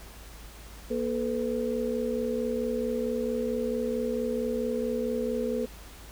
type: tone cluster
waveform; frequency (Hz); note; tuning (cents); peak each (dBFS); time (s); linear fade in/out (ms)
sine; 237.3 / 435.5 / 500; A#3 / A4 / B4; +31 / -18 / +21; -31; 0.9-5.66; 10
effects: added 53 Hz sine -46 dBFS peak until 6.11 s + pink hiss -49 dBFS RMS until 6.11 s